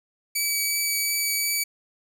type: tone with vibrato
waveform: 10% pulse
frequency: 2287 Hz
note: D7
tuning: 47 cents flat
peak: -14 dBFS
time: 0.35-1.64 s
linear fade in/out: 10 ms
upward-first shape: triangle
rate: 2.8 Hz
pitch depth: 9 cents each way
effects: none